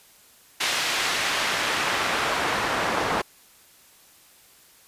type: noise with band-pass filter sweep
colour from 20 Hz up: pink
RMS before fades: -25 dBFS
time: 0.6-3.22 s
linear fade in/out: 10 ms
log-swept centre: 3200 to 860 Hz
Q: 0.7
effects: white hiss -54 dBFS RMS until 4.87 s + resampled to 32000 Hz